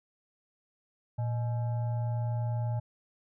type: tone with frequency modulation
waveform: sine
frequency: 116.1 Hz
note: A#2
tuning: 7 cents flat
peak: -28 dBFS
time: 1.18-2.8 s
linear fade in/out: 10 ms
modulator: 730 Hz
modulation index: 0.34
effects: none